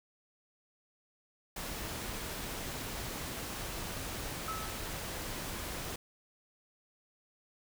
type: noise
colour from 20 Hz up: pink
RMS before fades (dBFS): -40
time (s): 1.56-5.96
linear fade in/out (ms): 5
type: tone with exponential decay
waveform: sine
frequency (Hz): 1299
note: E6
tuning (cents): -26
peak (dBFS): -34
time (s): 4.48-5.04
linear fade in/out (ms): 1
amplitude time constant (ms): 120
effects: none